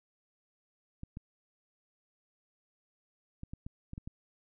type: clicks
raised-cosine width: 5 ms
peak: -29 dBFS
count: 8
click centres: 1.034 / 1.171 / 3.434 / 3.535 / 3.665 / 3.934 / 3.979 / 4.075 s
effects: none